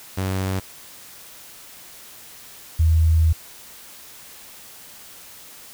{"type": "tone pair in turn", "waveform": ["sawtooth", "sine"], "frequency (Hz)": [94.9, 80.57], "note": ["F#2", "E2"], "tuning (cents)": [44, -39], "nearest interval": "minor third", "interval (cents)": 283, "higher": "first", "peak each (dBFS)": [-18, -13], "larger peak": "second", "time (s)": [[0.17, 0.6], [2.79, 3.33]], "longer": "second", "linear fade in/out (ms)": 10, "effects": ["white hiss -43 dBFS RMS until 5.73 s"]}